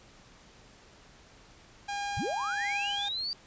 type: tone with tremolo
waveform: sawtooth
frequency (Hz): 809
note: G#5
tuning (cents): -46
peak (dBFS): -28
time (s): 1.88-3.09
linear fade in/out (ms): 10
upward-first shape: sine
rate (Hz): 1.5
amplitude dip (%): 25
type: linear sweep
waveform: sine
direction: up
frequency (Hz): 68.4 to 4696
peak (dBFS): -31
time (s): 2.17-3.33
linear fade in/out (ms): 0
effects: pink hiss -56 dBFS RMS until 3.46 s + resampled to 16000 Hz